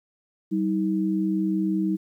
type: tone pair together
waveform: sine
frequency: 192.2 / 317.8 Hz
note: G3 / D#4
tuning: -34 / +37 cents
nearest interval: major sixth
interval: 871 cents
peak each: -24 dBFS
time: 0.51-1.97 s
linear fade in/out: 20 ms
effects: 10-bit